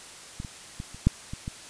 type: clicks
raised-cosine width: 5 ms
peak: -22 / -25 / -22 / -30 / -6 / -22 / -20 dBFS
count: 7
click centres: 0.401 / 0.448 / 0.801 / 0.946 / 1.07 / 1.335 / 1.479 s
effects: white hiss -45 dBFS RMS until 1.69 s + resampled to 22050 Hz